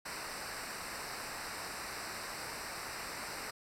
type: noise with comb filter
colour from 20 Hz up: pink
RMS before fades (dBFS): -42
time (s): 0.05-3.51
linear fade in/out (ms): 10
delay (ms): 0.3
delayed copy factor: -0.8
effects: low-pass 11000 Hz 12 dB/octave